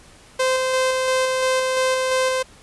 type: tone with tremolo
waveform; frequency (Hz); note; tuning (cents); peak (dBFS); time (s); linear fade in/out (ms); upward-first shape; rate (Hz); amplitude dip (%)
sawtooth; 518; C5; -17; -13; 0.39-2.43; 10; square; 2.9; 25
effects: pink hiss -48 dBFS RMS until 2.62 s + resampled to 24000 Hz